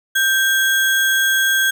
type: tone with sample-and-hold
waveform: sine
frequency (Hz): 1574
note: G6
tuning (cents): +7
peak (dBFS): -13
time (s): 0.15-1.71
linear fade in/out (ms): 10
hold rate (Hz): 4900
effects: none